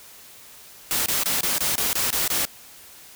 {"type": "noise bursts", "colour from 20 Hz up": "white", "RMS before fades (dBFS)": -23, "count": 9, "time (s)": [0.91, 2.452], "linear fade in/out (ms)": 0, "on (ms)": 150, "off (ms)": 24, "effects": ["white hiss -46 dBFS RMS until 3.15 s"]}